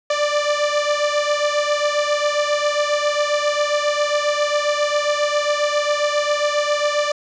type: beating tone pair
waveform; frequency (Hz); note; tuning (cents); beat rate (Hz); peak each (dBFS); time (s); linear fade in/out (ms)
sawtooth; 587.3 / 594.7; D5 / D5; 0 / +22; 7.4; -15 / -18; 0.1-7.12; 5
effects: resampled to 16000 Hz + 7-bit